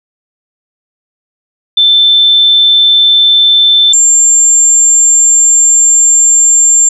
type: tone pair in turn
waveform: sine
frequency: 3540 / 7342 Hz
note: A7 / A#8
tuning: +10 / -27 cents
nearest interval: octave + minor second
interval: 1263 cents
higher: second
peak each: -3 dBFS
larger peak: neither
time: 1.77-3.93 / 3.93-6.89 s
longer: second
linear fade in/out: 5 ms
effects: none